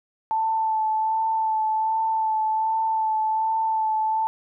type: tone with vibrato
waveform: sine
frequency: 880 Hz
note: A5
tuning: in tune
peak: -20 dBFS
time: 0.31-4.27 s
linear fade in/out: 0 ms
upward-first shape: sine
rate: 1.3 Hz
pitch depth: 18 cents each way
effects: none